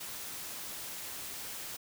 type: noise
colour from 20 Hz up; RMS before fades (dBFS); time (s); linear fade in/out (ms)
white; -42; 0-1.77; 10
effects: none